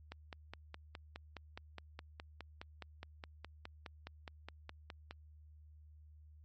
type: click train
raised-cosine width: 0.3 ms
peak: -30 dBFS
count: 25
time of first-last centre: 0.12-5.11 s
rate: 4.81 Hz
effects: added 76 Hz sine -56 dBFS peak until 6.44 s + MP3 32 kbps